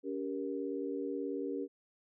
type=chord; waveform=sine; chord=G diminished; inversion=second; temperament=just; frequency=282.2 / 392 / 470.4 Hz; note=Db4 / G4 / Bb4; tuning=+31 / 0 / +16 cents; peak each=-38 / -39 / -40 dBFS; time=0.03-1.68 s; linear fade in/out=50 ms; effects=none